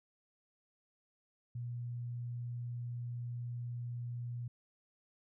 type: tone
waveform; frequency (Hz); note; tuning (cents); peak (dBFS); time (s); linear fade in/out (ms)
sine; 120.5; B2; -42; -38; 1.55-4.48; 5
effects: none